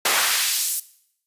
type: noise with high-pass filter sweep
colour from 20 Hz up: pink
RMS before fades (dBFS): -21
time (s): 0.05-0.8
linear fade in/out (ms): 5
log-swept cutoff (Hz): 630 to 9700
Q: 0.81
effects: noise-tail reverb RT60 0.7 s tail -18 dB re dry + resampled to 32000 Hz